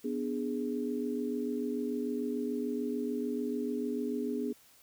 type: chord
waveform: sine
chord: G# diminished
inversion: first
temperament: equal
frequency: 246.9 / 293.7 / 415.3 Hz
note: B3 / D4 / G#4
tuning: 0 / 0 / 0 cents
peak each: -34 / -37 / -36 dBFS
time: 0.04-4.53 s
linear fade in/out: 10 ms
effects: white hiss -61 dBFS RMS until 4.82 s